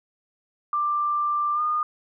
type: tone with pitch glide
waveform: sine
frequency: 1183 to 1220.5 Hz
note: D6 to D#6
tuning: +12 to -34 cents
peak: -21 dBFS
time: 0.73-1.83 s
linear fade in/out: 2 ms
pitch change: +54 cents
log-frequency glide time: 1.54-1.61 s
effects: none